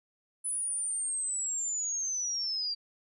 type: linear sweep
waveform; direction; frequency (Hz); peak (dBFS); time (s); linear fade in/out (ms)
sine; down; 10040 to 4699; -30; 0.44-2.75; 20
effects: none